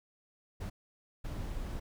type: noise bursts at uneven times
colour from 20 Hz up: brown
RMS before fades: -38 dBFS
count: 2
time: 0.6-0.7 / 1.24-1.8 s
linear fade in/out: 10 ms
effects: none